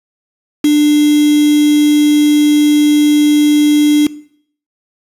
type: tone with quantisation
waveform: sine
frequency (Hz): 297.1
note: D4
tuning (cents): +20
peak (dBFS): -6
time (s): 0.64-4.07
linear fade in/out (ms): 5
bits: 3
effects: noise-tail reverb RT60 0.6 s tail -19 dB re dry + resampled to 32000 Hz